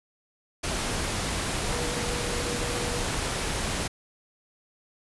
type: tone in noise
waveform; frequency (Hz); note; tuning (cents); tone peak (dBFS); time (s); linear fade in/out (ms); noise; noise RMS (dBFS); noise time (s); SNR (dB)
sine; 482.2; B4; -41; -35; 1.72-3.04; 10; pink; -29; 0.63-3.88; -9
effects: resampled to 24000 Hz